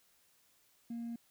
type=tone with hard clipping; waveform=triangle; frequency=233.7 Hz; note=A#3; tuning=5 cents sharp; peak=-38 dBFS; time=0.9-1.16 s; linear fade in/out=5 ms; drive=2 dB; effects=white hiss -70 dBFS RMS until 1.3 s